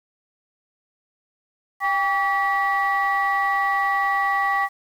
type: tone cluster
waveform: sine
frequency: 795 / 1144 / 1944 Hz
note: G5 / D6 / B6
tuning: +24 / -46 / -28 cents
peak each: -22 dBFS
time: 1.8-4.69 s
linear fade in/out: 50 ms
effects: tanh soft clip ceiling -12 dBFS + 8-bit